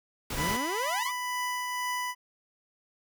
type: noise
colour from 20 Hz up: pink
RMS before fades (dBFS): -34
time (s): 0.3-0.57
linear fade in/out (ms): 5
type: exponential sweep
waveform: sawtooth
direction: up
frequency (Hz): 126.7 to 1244.5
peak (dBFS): -28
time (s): 0.35-1.12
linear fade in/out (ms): 50
type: tone with tremolo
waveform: 25% pulse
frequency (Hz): 992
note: B5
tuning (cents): +7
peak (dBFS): -25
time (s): 0.36-2.15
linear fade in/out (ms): 50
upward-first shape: triangle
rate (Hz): 2.1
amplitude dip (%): 30
effects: none